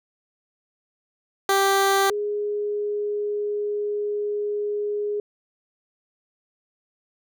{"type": "tone pair in turn", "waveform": ["15% pulse", "sine"], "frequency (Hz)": [392, 414.7], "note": ["G4", "G#4"], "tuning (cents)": [0, -3], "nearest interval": "minor second", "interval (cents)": 97, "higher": "second", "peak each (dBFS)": [-11, -23], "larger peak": "first", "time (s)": [[1.49, 2.1], [2.1, 5.2]], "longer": "second", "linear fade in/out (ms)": 2, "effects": []}